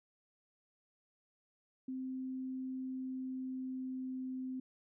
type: tone with pitch glide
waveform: sine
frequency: 260 to 258.4 Hz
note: C4 to C4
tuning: -11 to -21 cents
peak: -38 dBFS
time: 1.88-4.6 s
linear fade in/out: 5 ms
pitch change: -10 cents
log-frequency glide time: 2.74-4.34 s
effects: none